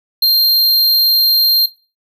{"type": "tone", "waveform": "square", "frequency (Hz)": 4186, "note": "C8", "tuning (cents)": 0, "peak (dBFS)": -9, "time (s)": [0.22, 1.66], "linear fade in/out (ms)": 5, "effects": ["noise-tail reverb RT60 0.3 s tail -17 dB re dry"]}